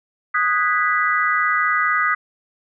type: chord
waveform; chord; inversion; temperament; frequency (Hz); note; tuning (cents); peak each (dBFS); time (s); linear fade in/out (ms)
sine; G# minor seventh; second; equal with one note detuned; 1244.5 / 1480 / 1644 / 1975.5; D#6 / F#6 / G#6 / B6; 0 / 0 / -18 / 0; -19 / -23 / -25 / -21; 0.34-2.15; 10
effects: none